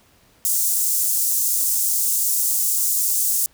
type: high-pass noise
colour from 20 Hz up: pink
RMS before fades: -20 dBFS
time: 0.45-3.46 s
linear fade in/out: 0 ms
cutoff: 7200 Hz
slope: 24 dB/octave
effects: pink hiss -56 dBFS RMS until 3.53 s